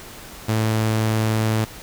sawtooth tone, 110 Hz, A2, in tune, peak -14 dBFS, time 0.48-1.65 s, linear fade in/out 10 ms, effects pink hiss -39 dBFS RMS until 1.82 s

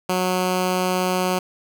10% pulse tone, 183.4 Hz, F#3, 15 cents flat, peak -11 dBFS, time 0.09-1.39 s, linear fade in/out 5 ms, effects none

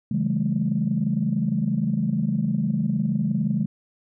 sine chord, A dominant seventh, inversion first, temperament equal with one note detuned, 138.59 / 164.81 / 196 / 215.7 Hz, C#3 / E3 / G3 / A3, 0 / 0 / 0 / -34 cents, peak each -27 / -26 / -26 / -24 dBFS, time 0.11-3.66 s, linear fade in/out 5 ms, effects tanh soft clip ceiling -11 dBFS

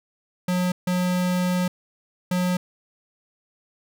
square tone bursts at uneven times, 180.6 Hz, F#3, 42 cents flat, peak -21 dBFS, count 3, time 0.48-0.72 / 0.87-1.68 / 2.31-2.57 s, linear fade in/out 5 ms, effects none

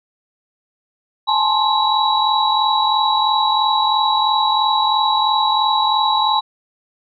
sine tone cluster, 842 / 885 / 1052 / 3903 Hz, G#5 / A5 / C6 / B7, +24 / +10 / +9 / -21 cents, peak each -19 dBFS, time 1.27-6.41 s, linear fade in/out 20 ms, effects none

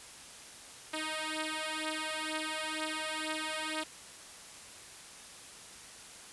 5% pulse beating tone pair, 311.1 / 313.2 Hz, D#4 / D#4, 0 / +11 cents, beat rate 2.1 Hz, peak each -26 dBFS, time 0.93-3.84 s, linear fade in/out 10 ms, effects white hiss -50 dBFS RMS until 6.32 s + resampled to 24000 Hz

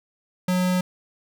square tone, 182.2 Hz, F#3, 26 cents flat, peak -20 dBFS, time 0.48-0.81 s, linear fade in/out 5 ms, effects none

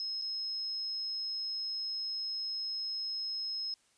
sine tone with dropouts, 5160 Hz, E8, 38 cents flat, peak -34 dBFS, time 0-3.74 s, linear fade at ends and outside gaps 1 ms, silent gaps 0.215-0.22 s, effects white hiss -69 dBFS RMS until 3.97 s + resampled to 22050 Hz

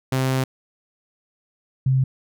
sawtooth / sine tone pair in turn, 131.2 / 131.7 Hz, C3 / C3, +5 / +12 cents, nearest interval unison, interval 7 cents, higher second, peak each -15 dBFS, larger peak neither, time 0.12-0.44 / 1.86-2.04 s, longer first, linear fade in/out 5 ms, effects none

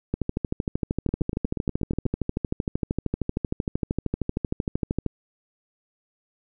two click trains, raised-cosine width 3 ms, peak -11 / -15 dBFS, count 65 / 9, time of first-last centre 0.14-5.063 / 1.09-2.055 s, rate 13 / 8.29 Hz, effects none

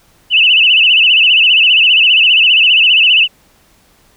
sine tone with vibrato, 2794 Hz, F7, in tune, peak -5 dBFS, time 0.3-3.28 s, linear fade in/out 50 ms, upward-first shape sine, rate 15 Hz, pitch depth 140 cents each way, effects pink hiss -50 dBFS RMS until 4.16 s

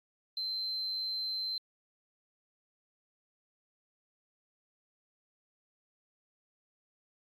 sine tone, 4099 Hz, C8, 36 cents flat, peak -32 dBFS, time 0.37-1.58 s, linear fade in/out 2 ms, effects tanh soft clip ceiling -28 dBFS + AAC 48 kbps

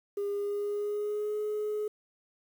sine tone with pitch glide, 404.8 to 422.7 Hz, G#4 to G#4, -44 to +31 cents, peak -28 dBFS, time 0.17-1.88 s, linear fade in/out 5 ms, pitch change +75 cents, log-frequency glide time 0.3-1.39 s, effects tanh soft clip ceiling -26 dBFS + 9-bit

